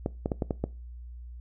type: clicks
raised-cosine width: 2 ms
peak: -14 dBFS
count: 6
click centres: 0.061 / 0.259 / 0.318 / 0.422 / 0.508 / 0.64 s
effects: noise-tail reverb RT60 0.3 s tail -21 dB re dry + added 60 Hz sine -40 dBFS peak until 1.4 s